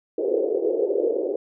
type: band-pass noise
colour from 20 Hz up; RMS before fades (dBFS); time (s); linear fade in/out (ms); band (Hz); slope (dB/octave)
white; -23; 0.18-1.36; 5; 360 to 500; 48
effects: none